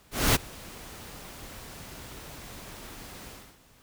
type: noise with ADSR envelope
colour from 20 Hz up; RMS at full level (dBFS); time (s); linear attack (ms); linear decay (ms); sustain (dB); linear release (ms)
pink; -20; 0.11-3.59; 240; 20; -24; 310
effects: pink hiss -59 dBFS RMS until 3.82 s